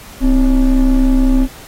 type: ring-modulated tone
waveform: triangle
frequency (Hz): 146.83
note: D3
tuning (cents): 0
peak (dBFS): -3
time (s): 0.2-1.48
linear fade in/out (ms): 50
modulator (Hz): 114
effects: pink hiss -37 dBFS RMS until 1.67 s + AAC 48 kbps